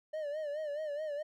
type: tone with vibrato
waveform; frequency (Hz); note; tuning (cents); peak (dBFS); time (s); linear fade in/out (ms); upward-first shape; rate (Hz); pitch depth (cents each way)
triangle; 600; D5; +37; -33; 0.13-1.23; 10; sine; 4.7; 87
effects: none